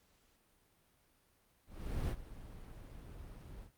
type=noise with ADSR envelope; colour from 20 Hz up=brown; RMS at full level=-35 dBFS; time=1.66-3.71 s; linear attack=440 ms; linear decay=53 ms; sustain=-15 dB; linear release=78 ms; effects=pink hiss -72 dBFS RMS until 3.77 s + Opus 48 kbps